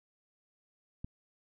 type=click; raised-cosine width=5 ms; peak=-27 dBFS; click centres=1.045 s; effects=none